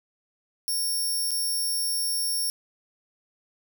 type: tone with dropouts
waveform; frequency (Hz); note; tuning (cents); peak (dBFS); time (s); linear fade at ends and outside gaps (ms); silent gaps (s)
10% pulse; 5500; F8; -27; -19; 0.68-2.5; 0; 1.308-1.315
effects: none